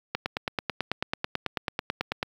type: click train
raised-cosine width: 0.3 ms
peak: -10 dBFS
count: 20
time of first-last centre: 0.15-2.229 s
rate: 9.14 Hz
effects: high-pass 80 Hz 12 dB/octave + 8-bit